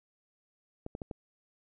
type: clicks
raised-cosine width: 2 ms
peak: -25 dBFS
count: 4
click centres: 0.864 / 0.951 / 1.018 / 1.112 s
effects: none